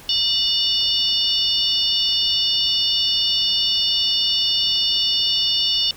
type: harmonic tone with a mistuned harmonic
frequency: 897 Hz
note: A5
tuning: 33 cents sharp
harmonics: 3 / 4 / 5 / 6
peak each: -21 / -22 / -23 / -24 dBFS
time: 0.09-5.91 s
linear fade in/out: 2 ms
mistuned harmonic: 3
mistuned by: +140 cents
effects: pink hiss -43 dBFS RMS until 5.96 s